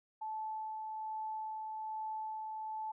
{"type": "tone with tremolo", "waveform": "sine", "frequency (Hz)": 871, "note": "A5", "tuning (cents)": -18, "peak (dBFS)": -37, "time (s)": [0.21, 2.92], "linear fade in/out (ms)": 10, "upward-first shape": "sine", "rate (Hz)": 1.2, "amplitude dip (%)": 25, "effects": []}